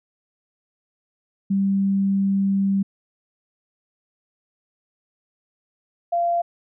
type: tone pair in turn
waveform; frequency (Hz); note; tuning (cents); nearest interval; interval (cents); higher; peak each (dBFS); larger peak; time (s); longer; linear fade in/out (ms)
sine; 196 / 689; G3 / F5; 0 / -24; octave + minor seventh; 2176; second; -17 / -18; first; 1.5-2.83 / 6.12-6.42; first; 10
effects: none